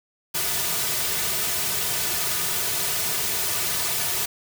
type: noise with comb filter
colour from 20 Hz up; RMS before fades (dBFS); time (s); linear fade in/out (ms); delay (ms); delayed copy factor
white; -25; 0.34-4.26; 10; 3.7; -0.85
effects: none